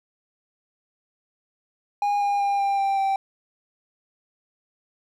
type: tone with pitch steps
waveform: triangle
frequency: 817 / 809.5 / 802 / 794.7 / 787.3 / 780.1 Hz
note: G#5 / G#5 / G5 / G5 / G5 / G5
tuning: -29 / -45 / +39 / +23 / +7 / -9 cents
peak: -18 dBFS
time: 2.02-3.16 s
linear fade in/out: 2 ms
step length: 190 ms
effects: none